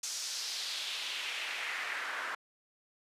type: noise with band-pass filter sweep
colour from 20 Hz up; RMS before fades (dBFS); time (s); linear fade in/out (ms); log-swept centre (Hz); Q
pink; -38; 0.03-2.35; 5; 6300 to 1400; 2.2
effects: high-pass 400 Hz 12 dB/octave + resampled to 32000 Hz